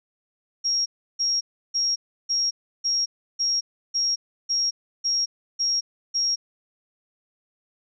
sine tone bursts, 5590 Hz, F8, 1 cent sharp, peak -20 dBFS, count 11, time 0.64-6.36 s, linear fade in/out 20 ms, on 220 ms, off 330 ms, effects none

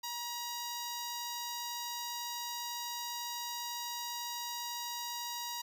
10% pulse tone with notch filter, 954 Hz, A#5, 40 cents sharp, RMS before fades -40 dBFS, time 0.03-5.62 s, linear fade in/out 10 ms, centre 2300 Hz, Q 0.95, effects none

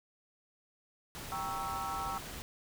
pink noise, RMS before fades -44 dBFS, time 1.15-2.42 s, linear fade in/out 0 ms
sine chord, G diminished seventh, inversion none, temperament equal, 784 / 932.3 / 1108.7 / 1318.5 Hz, G5 / Bb5 / Db6 / Fb6, 0 / 0 / 0 / 0 cents, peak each -40 / -43 / -42 / -39 dBFS, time 1.32-2.18 s, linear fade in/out 0 ms
effects none

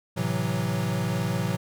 square chord, F# half-diminished seventh, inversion first, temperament equal, 110 / 130.81 / 164.81 / 185 Hz, A2 / C3 / E3 / F#3, 0 / 0 / 0 / 0 cents, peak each -31 dBFS, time 0.16-1.57 s, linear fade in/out 20 ms, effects none

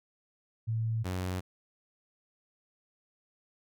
sine / sawtooth tone pair in turn, 112.4 / 91.87 Hz, A2 / F#2, +37 / -12 cents, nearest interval minor third, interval 349 cents, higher first, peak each -28 dBFS, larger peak neither, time 0.67-1.04 / 1.04-1.41 s, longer neither, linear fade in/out 20 ms, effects none

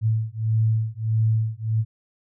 sine beating tone pair, 110 / 111.6 Hz, A2 / A2, 0 / +25 cents, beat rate 1.6 Hz, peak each -22 dBFS, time 0.01-1.85 s, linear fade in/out 50 ms, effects none

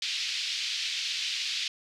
pink band-pass noise, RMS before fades -32 dBFS, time 0.02-1.68 s, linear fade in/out 2 ms, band 2700 to 5100 Hz, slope 24 dB/octave, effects none

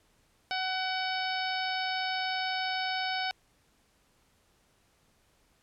harmonic tone with a mistuned harmonic, 749 Hz, F#5, 21 cents sharp, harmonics 1 / 2 / 3 / 4 / 5 / 6 / 7, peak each -33 / -36 / -38 / -39 / -40 / -41 / -41 dBFS, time 0.51-3.31 s, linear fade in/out 0 ms, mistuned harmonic 3, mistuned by +21 cents, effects pink hiss -68 dBFS RMS until 5.62 s + low-pass 12000 Hz 12 dB/octave

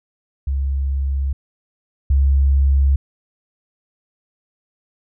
sine tone pair in turn, 68.3 / 68.57 Hz, C#2 / C#2, -25 / -18 cents, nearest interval unison, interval 7 cents, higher second, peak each -17 / -11 dBFS, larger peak second, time 0.47-1.33 / 2.1-2.96 s, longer neither, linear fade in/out 5 ms, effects none

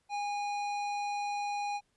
triangle tone with hard clipping, 819 Hz, G#5, 24 cents flat, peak -34 dBFS, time 0.09-1.81 s, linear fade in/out 50 ms, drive 17 dB, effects pink hiss -75 dBFS RMS until 1.96 s + resampled to 24000 Hz

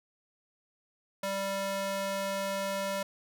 square tone with high-pass filter, 196 Hz, G3, in tune, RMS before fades -33 dBFS, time 1.23-3.03 s, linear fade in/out 5 ms, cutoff 470 Hz, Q 1.2, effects none

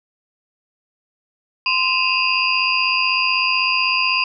sine tone cluster, 1036 / 2510 / 2606 / 2790 / 4831 Hz, C6 / D#7 / E7 / F7 / D8, -17 / +15 / -20 / -2 / +48 cents, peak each -22 dBFS, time 1.66-4.24 s, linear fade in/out 2 ms, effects none

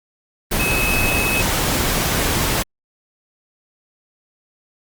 sine tone in noise, 2569 Hz, E7, 45 cents flat, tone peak -19 dBFS, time 0.59-1.42 s, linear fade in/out 10 ms, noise pink, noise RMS -19 dBFS, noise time 0.51-2.63 s, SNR -3 dB, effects Opus 32 kbps

